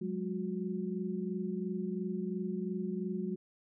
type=tone cluster; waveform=sine; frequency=183 / 205.9 / 364.1 Hz; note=F#3 / G#3 / F#4; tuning=-19 / -15 / -28 cents; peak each=-37 / -37 / -39 dBFS; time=0.01-3.36 s; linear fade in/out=10 ms; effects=none